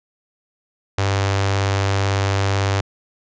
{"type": "tone with notch filter", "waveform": "sawtooth", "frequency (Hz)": 98, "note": "G2", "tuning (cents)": 0, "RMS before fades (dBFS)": -19, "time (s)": [0.98, 2.81], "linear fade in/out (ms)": 5, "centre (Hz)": 200, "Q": 0.61, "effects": ["resampled to 16000 Hz"]}